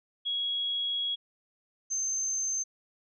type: tone pair in turn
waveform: sine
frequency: 3322 / 6271 Hz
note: G#7 / G8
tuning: 0 / 0 cents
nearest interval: major seventh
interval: 1100 cents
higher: second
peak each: -28 dBFS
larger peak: neither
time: 0.25-1.16 / 1.9-2.64 s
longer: first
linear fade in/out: 20 ms
effects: none